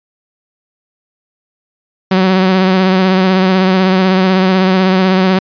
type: tone with vibrato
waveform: sawtooth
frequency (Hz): 187.5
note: F#3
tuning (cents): +23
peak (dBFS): -4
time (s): 2.11-5.39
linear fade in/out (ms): 5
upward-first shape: triangle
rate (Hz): 16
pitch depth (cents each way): 40
effects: resampled to 11025 Hz